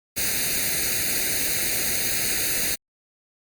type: noise with comb filter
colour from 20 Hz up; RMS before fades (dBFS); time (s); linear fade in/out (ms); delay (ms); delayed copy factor
white; -24; 0.16-2.76; 20; 0.46; +0.9
effects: Opus 48 kbps